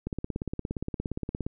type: click train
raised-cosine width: 3 ms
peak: -18 dBFS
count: 25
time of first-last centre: 0.07-1.465 s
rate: 17.2 Hz
effects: none